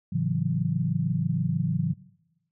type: chord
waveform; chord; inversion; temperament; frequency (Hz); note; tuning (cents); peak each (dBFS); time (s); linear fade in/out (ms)
sine; F# minor seventh; first; equal with one note detuned; 108.86 / 138.59 / 164.81 / 185; A2 / C#3 / E3 / F#3; -18 / 0 / 0 / 0; -31 / -28 / -27 / -30; 0.12-1.94; 10
effects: noise-tail reverb RT60 0.9 s tail -20 dB re dry